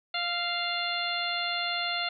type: harmonic tone with a mistuned harmonic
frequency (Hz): 698.5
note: F5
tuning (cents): 0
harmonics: 1 / 2 / 3 / 4 / 5 / 6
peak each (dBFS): -35 / -35 / -35 / -35 / -35 / -35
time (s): 0.14-2.09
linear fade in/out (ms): 5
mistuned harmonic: 2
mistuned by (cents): -17
effects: none